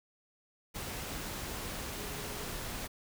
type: tone in noise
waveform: sine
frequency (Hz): 414.4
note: G#4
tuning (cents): -4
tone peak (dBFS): -47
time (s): 1.96-2.46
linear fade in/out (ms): 20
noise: pink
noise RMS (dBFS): -40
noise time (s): 0.74-2.88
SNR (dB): -10
effects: none